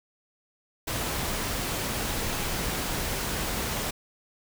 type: noise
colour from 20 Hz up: pink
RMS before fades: -30 dBFS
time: 0.87-3.91 s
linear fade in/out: 10 ms
effects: none